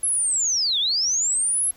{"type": "linear two-way sweep", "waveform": "sine", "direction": "down then up", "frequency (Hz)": [11175, 3269, 11175], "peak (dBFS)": -19, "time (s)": [0.03, 1.71], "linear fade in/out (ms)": 5, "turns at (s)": 0.79, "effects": ["pink hiss -53 dBFS RMS until 1.76 s"]}